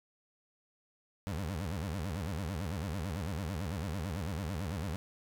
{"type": "tone with vibrato", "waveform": "25% pulse", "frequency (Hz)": 87.31, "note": "F2", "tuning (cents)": 0, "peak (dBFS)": -31, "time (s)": [1.27, 4.96], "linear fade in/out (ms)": 0, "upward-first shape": "sine", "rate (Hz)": 9, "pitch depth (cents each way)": 280, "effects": []}